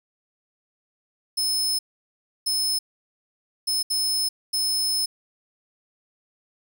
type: tone bursts at uneven times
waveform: sawtooth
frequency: 5210 Hz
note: E8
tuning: 21 cents flat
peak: -19 dBFS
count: 5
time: 1.37-1.79 / 2.46-2.79 / 3.67-3.83 / 3.9-4.29 / 4.53-5.06 s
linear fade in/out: 10 ms
effects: none